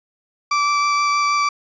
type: tone with vibrato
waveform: 35% pulse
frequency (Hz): 1163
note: D6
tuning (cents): -17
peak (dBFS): -14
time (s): 0.51-1.49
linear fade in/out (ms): 5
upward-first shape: triangle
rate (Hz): 6.3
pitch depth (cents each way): 9
effects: resampled to 16000 Hz + 9-bit